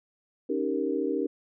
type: chord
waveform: sine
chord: Eb dominant seventh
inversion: third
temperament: equal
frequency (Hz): 277.2 / 311.1 / 392 / 466.2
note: Db4 / Eb4 / G4 / Bb4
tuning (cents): 0 / 0 / 0 / 0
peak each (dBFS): -31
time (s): 0.49-1.27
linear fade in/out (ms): 10
effects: none